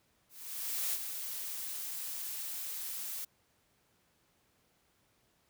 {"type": "noise with ADSR envelope", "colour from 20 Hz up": "blue", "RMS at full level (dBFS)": -33, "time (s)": [0.29, 3.25], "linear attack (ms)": 640, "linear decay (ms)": 44, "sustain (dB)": -7, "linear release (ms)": 8, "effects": ["pink hiss -72 dBFS RMS until 5.49 s", "high-pass 60 Hz 12 dB/octave"]}